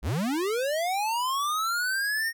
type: linear sweep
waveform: square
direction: up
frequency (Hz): 45.97 to 1861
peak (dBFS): -26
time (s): 0.02-2.33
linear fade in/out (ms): 50
effects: none